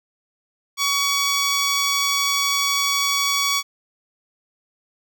10% pulse tone, 1128 Hz, C#6, 30 cents sharp, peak -10 dBFS, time 0.77-3.63 s, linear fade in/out 50 ms, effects none

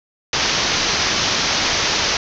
white low-pass noise, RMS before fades -19 dBFS, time 0.33-2.17 s, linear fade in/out 2 ms, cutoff 6300 Hz, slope 96 dB/octave, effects none

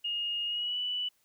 sine tone with pitch glide, 2852 to 2966 Hz, F7 to F#7, +36 to +4 cents, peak -30 dBFS, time 0.04-1.09 s, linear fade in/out 10 ms, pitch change +68 cents, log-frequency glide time 0.46-0.78 s, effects white hiss -71 dBFS RMS until 1.24 s

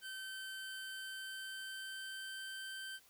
25% pulse tone with pitch glide, 1543 to 1552.8 Hz, G6 to G6, -28 to -17 cents, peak -40 dBFS, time 0.01-3 s, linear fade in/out 50 ms, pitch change +11 cents, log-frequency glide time 0.79-2.51 s, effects white hiss -66 dBFS RMS until 3.09 s

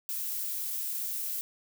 violet noise, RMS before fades -34 dBFS, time 0.09-1.41 s, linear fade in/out 0 ms, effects none

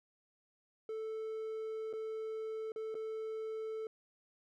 triangle tone with dropouts, 440 Hz, A4, in tune, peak -36 dBFS, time 0.89-3.87 s, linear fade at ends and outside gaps 2 ms, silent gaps 1.929-1.935 / 2.72-2.76 / 2.944-2.951 s, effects none

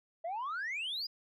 sine exponential sweep, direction up, 639 to 5060 Hz, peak -33 dBFS, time 0.24-1.07 s, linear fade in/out 10 ms, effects tanh soft clip ceiling -33 dBFS

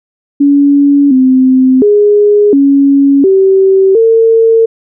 sine tone with pitch steps, 283.6 / 259.2 / 413.8 / 278.3 / 384.6 / 452.6 Hz, C#4 / C4 / G#4 / C#4 / G4 / A4, +40 / -16 / -6 / +7 / -33 / +49 cents, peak -3 dBFS, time 0.4-4.66 s, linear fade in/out 10 ms, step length 710 ms, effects none

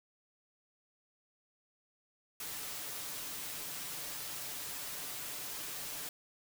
white noise with comb filter, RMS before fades -42 dBFS, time 2.4-6.09 s, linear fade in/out 2 ms, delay 6.8 ms, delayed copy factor +0.55, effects none

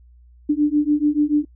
sine beating tone pair, 293 / 299.9 Hz, D4 / D4, -4 / +36 cents, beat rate 6.9 Hz, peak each -18 dBFS, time 0.49-1.45 s, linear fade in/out 10 ms, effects noise-tail reverb RT60 0.1 s tail -26 dB re dry + added 60 Hz sine -46 dBFS peak until 1.55 s

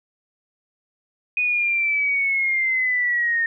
sine linear sweep, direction down, 2489 to 1830 Hz, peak -18 dBFS, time 1.37-3.46 s, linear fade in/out 2 ms, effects none

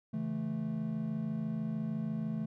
triangle chord, A major, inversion first, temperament equal with one note detuned, 138.59 / 164.81 / 218.6 Hz, C#3 / E3 / A3, 0 / 0 / -11 cents, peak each -39 / -36 / -33 dBFS, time 0.13-2.46 s, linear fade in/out 10 ms, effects none

